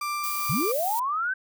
35% pulse tone with tremolo, 1181 Hz, D6, 9 cents sharp, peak -25 dBFS, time 0.01-0.72 s, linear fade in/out 5 ms, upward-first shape triangle, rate 2.3 Hz, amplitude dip 30%
violet noise, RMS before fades -32 dBFS, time 0.23-1 s, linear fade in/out 10 ms
sine linear sweep, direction up, 103.4 to 1568 Hz, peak -24 dBFS, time 0.49-1.34 s, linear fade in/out 10 ms
effects none

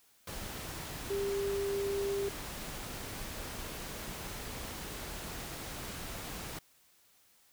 sine tone in noise, 398 Hz, G4, 26 cents sharp, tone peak -31 dBFS, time 1.1-2.29 s, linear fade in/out 5 ms, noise pink, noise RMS -42 dBFS, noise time 0.27-6.59 s, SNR +8 dB, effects white hiss -66 dBFS RMS until 7.52 s

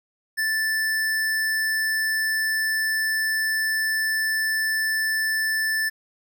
square tone, 1760 Hz, A6, in tune, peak -22 dBFS, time 0.37-5.9 s, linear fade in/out 20 ms, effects 10-bit

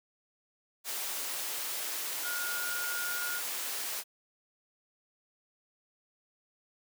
sine tone in noise, 1428 Hz, F6, 38 cents sharp, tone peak -35 dBFS, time 2.22-3.42 s, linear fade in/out 50 ms, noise white, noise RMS -36 dBFS, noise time 0.84-4.04 s, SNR -2 dB, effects high-pass 400 Hz 12 dB/octave

